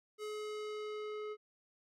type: tone with low-pass filter sweep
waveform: square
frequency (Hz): 424.5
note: G#4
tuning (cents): +38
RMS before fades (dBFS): -42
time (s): 0.18-1.37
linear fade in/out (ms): 50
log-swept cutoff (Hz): 11000 to 2100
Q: 0.73
effects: none